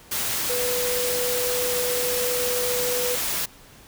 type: tone in noise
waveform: sine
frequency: 493.9 Hz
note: B4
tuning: in tune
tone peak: -25 dBFS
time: 0.49-3.16 s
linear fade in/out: 10 ms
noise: white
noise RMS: -26 dBFS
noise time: 0.11-3.46 s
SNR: -2 dB
effects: pink hiss -49 dBFS RMS until 3.87 s